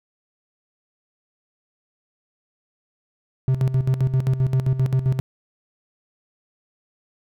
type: tone with tremolo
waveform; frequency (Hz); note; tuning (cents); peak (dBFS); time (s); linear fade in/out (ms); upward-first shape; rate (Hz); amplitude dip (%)
triangle; 130.8; C3; 0; -13; 3.48-5.2; 0; square; 7.6; 70
effects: none